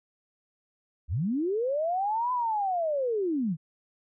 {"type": "linear two-way sweep", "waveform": "sine", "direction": "up then down", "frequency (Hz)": [57.5, 1014, 144.2], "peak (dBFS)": -25, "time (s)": [1.08, 3.57], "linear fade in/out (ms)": 50, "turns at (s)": 2.32, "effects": []}